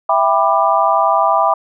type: chord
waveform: sine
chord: E minor seventh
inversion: none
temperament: just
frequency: 659.3 / 791.1 / 988.9 / 1186.7 Hz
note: E5 / G5 / B5 / D6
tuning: 0 / +16 / +2 / +18 cents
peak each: -16 dBFS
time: 0.09-1.54 s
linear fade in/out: 5 ms
effects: none